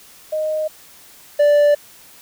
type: tone pair in turn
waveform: sine / triangle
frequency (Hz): 620 / 585.2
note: D#5 / D5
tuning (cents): -6 / -6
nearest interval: minor second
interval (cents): 100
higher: first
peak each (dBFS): -18 / -8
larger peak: second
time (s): 0.32-0.68 / 1.39-1.75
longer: neither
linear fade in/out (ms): 10
effects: white hiss -45 dBFS RMS until 2.21 s